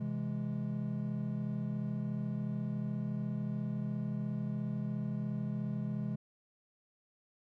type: chord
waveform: triangle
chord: C augmented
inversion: none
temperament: equal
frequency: 130.81 / 164.81 / 207.7 Hz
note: C3 / E3 / G#3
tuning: 0 / 0 / 0 cents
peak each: -36 / -38 / -35 dBFS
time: 0-6.16 s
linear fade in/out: 10 ms
effects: none